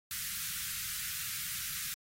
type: band-stop noise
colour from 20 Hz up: white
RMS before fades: -38 dBFS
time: 0.11-1.94 s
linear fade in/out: 0 ms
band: 190 to 1300 Hz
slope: 48 dB/octave
effects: AAC 48 kbps